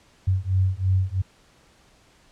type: beating tone pair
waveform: sine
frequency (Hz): 92.7 / 95.7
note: F#2 / G2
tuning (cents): +4 / -41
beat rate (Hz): 3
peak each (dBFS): -22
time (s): 0.27-1.22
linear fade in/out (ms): 10
effects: pink hiss -57 dBFS RMS until 2.31 s + low-pass 8000 Hz 12 dB/octave